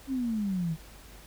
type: exponential sweep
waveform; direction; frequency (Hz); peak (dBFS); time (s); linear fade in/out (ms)
sine; down; 276.9 to 155.56; -27; 0.07-0.77; 50
effects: added 50 Hz sine -51 dBFS peak until 1.26 s + pink hiss -52 dBFS RMS until 1.26 s